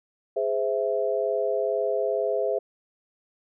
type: chord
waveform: sine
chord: Ab augmented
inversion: none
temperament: equal with one note detuned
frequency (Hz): 415.3 / 517.5 / 659.3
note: Ab4 / C5 / E5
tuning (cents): 0 / -19 / 0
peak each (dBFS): -27 / -27 / -27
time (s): 0.36-2.59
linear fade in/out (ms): 10
effects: none